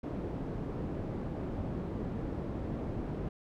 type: low-pass noise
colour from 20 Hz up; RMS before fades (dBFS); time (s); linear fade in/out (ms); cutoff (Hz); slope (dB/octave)
white; -37; 0.03-3.29; 5; 320; 12
effects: none